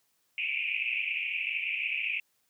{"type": "band-pass noise", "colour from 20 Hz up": "pink", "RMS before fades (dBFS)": -32, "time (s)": [0.38, 2.2], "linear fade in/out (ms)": 2, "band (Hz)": [2300, 2700], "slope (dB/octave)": 96, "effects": ["white hiss -73 dBFS RMS until 2.49 s", "high-pass 60 Hz 12 dB/octave"]}